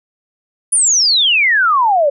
sine exponential sweep, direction down, 10000 to 548 Hz, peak -9 dBFS, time 0.72-2.1 s, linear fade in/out 10 ms, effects none

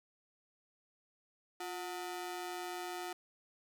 sawtooth ring-modulated tone, 542 Hz, C#5, 39 cents flat, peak -33 dBFS, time 1.6-3.13 s, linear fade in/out 5 ms, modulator 188 Hz, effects none

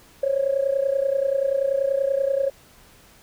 sine tone with amplitude modulation, 547 Hz, C#5, 23 cents flat, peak -15 dBFS, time 0.23-2.5 s, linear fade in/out 5 ms, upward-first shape sine, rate 30.4 Hz, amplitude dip 80%, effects tanh soft clip ceiling -11 dBFS + pink hiss -52 dBFS RMS until 3.22 s

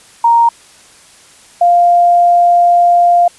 sine tone pair in turn, 932.3 / 698.4 Hz, A#5 / F5, 0 / 0 cents, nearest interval perfect fourth, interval 500 cents, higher first, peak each -5 dBFS, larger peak neither, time 0.24-0.49 / 1.61-3.28 s, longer second, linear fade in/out 5 ms, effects white hiss -42 dBFS RMS until 3.38 s + resampled to 24000 Hz

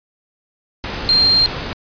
sine tone in noise, 4186 Hz, C8, in tune, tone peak -10 dBFS, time 1.09-1.46 s, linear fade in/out 0 ms, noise pink, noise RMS -25 dBFS, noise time 0.84-1.73 s, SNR +12 dB, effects resampled to 11025 Hz

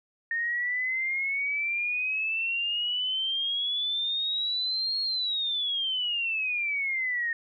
sine exponential two-way sweep, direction up then down, 1834 to 4300 to 1834 Hz, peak -26 dBFS, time 0.31-7.33 s, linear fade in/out 2 ms, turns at 5.01 s, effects none

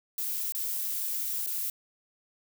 violet noise with dropouts, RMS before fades -32 dBFS, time 0.18-1.7 s, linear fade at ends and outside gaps 1 ms, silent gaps 0.522-0.549 / 1.463-1.471 s, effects none

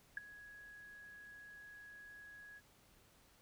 sine tone with ADSR envelope, 1668 Hz, G#6, 7 cents sharp, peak -35 dBFS, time 0.17-2.61 s, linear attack 3 ms, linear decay 13 ms, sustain -18 dB, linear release 38 ms, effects pink hiss -68 dBFS RMS until 3.41 s

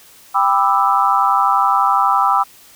sine chord, E minor seventh, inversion first, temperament just, 791.1 / 988.9 / 1186.7 / 1318.5 Hz, G5 / B5 / D6 / E6, +16 / +2 / +18 / 0 cents, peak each -17 dBFS, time 0.34-2.44 s, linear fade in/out 20 ms, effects white hiss -45 dBFS RMS until 2.75 s

